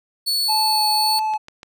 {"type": "tone", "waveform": "40% pulse", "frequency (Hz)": 4426, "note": "C#8", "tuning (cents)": -3, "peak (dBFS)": -17, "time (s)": [0.26, 1.2], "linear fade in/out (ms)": 20}
{"type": "tone with vibrato", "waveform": "triangle", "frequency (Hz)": 863, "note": "A5", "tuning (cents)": -34, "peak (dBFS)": -17, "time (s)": [0.48, 1.38], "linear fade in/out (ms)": 20, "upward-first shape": "sine", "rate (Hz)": 1.8, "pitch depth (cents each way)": 17}
{"type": "click train", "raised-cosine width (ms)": 0.2, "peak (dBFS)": -21, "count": 4, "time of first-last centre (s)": [1.19, 1.631], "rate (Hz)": 6.8}
{"effects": []}